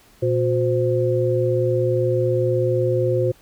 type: tone cluster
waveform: sine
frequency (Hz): 119 / 361.8 / 518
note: A#2 / F#4 / C5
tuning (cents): +36 / -39 / -17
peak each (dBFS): -21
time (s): 0.22-3.32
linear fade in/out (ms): 10
effects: pink hiss -53 dBFS RMS until 3.41 s